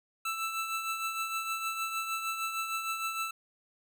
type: tone with tremolo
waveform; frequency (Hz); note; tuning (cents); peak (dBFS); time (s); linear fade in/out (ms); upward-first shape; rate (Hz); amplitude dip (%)
25% pulse; 1324; E6; +7; -26; 0.25-3.31; 5; triangle; 6.5; 55
effects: none